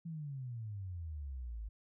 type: exponential sweep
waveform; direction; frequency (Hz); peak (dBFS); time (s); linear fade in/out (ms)
sine; down; 169.8 to 51.3; -40; 0.05-1.69; 10
effects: none